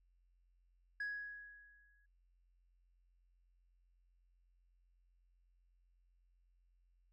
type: tone with exponential decay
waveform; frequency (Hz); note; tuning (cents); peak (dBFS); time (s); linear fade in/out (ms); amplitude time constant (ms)
sine; 1667; G#6; +6; -35; 1-2.06; 5; 230
effects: tanh soft clip ceiling -37 dBFS + added 44 Hz sine -70 dBFS peak until 7.12 s